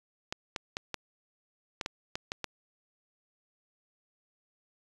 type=clicks; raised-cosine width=0.2 ms; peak=-16 dBFS; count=9; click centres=0.325 / 0.562 / 0.769 / 0.943 / 1.812 / 1.861 / 2.155 / 2.319 / 2.443 s; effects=resampled to 24000 Hz